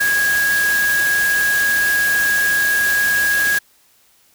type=tone in noise; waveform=sine; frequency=1649 Hz; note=G#6; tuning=13 cents flat; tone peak=-14 dBFS; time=0-3.59 s; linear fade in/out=10 ms; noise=white; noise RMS=-24 dBFS; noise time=0-3.59 s; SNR=+7 dB; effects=white hiss -55 dBFS RMS until 4.34 s